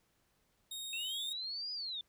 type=tone; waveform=sawtooth; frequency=3729 Hz; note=A#7; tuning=in tune; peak=-38 dBFS; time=0.71-1.33 s; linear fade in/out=5 ms
type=linear two-way sweep; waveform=sine; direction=up then down; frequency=2613 to 4978 to 3497 Hz; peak=-38 dBFS; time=0.93-2.01 s; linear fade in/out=2 ms; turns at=1.72 s
effects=pink hiss -75 dBFS RMS until 2.08 s